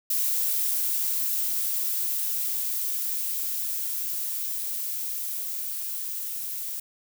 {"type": "noise with level ramp", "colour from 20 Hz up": "violet", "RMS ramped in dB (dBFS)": [-25, -33], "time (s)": [0.1, 6.8], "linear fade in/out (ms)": 5, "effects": []}